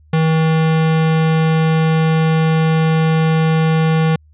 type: tone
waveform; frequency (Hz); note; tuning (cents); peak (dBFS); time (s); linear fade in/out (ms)
square; 159.9; D#3; +48; -12; 0.13-4.16; 5
effects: added 76 Hz sine -45 dBFS peak until 4.33 s + resampled to 8000 Hz